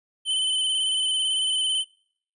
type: tone with vibrato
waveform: square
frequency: 3050 Hz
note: G7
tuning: 48 cents flat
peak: -22 dBFS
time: 0.25-1.85 s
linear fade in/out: 50 ms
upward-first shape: square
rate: 18 Hz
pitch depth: 25 cents each way
effects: noise-tail reverb RT60 0.6 s tail -26 dB re dry + resampled to 24000 Hz